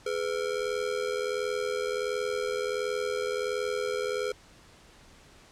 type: ring-modulated tone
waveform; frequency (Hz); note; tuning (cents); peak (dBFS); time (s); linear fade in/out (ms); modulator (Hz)
square; 459.6; A#4; -25; -26; 0.06-4.32; 5; 40.7
effects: pink hiss -55 dBFS RMS until 5.51 s + low-pass 8000 Hz 12 dB/octave